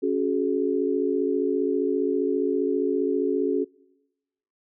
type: chord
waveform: sine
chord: C# suspended fourth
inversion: none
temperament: equal with one note detuned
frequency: 277.2 / 370 / 425 Hz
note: C#4 / F#4 / G#4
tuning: 0 / 0 / +40 cents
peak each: -26 / -25 / -25 dBFS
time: 0.02-3.65 s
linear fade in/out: 20 ms
effects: noise-tail reverb RT60 1.0 s tail -24 dB re dry